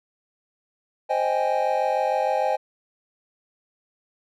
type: chord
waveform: triangle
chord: Ab major seventh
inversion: first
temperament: equal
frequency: 523.3 / 622.3 / 784 / 830.6 Hz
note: C5 / Eb5 / G5 / Ab5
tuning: 0 / 0 / 0 / 0 cents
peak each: -24 dBFS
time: 1.09-2.57 s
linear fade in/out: 20 ms
effects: none